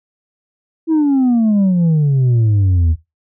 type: exponential sweep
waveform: sine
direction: down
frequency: 329.6 to 77.78 Hz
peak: -7 dBFS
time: 0.87-2.96 s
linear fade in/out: 50 ms
effects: noise-tail reverb RT60 0.2 s tail -17 dB re dry + tanh soft clip ceiling -9 dBFS